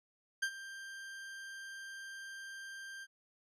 40% pulse tone with ADSR envelope, 1582 Hz, G6, 15 cents sharp, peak -29 dBFS, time 0.42-3.07 s, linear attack 10 ms, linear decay 69 ms, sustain -15 dB, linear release 43 ms, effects low-pass 9000 Hz 12 dB/octave

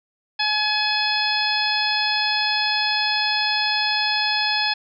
harmonic tone, 848 Hz, G#5, 36 cents sharp, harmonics 1 / 2 / 3 / 4 / 5 / 6, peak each -26 / -26 / -26 / -26 / -26 / -26 dBFS, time 0.39-4.74 s, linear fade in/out 10 ms, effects none

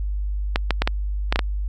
clicks, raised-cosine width 0.3 ms, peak -3 dBFS, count 7, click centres 0.559 / 0.707 / 0.82 / 0.875 / 1.325 / 1.359 / 1.392 s, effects added 50 Hz sine -22 dBFS peak until 1.68 s

